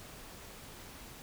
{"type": "silence", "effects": ["pink hiss -50 dBFS RMS until 1.22 s"]}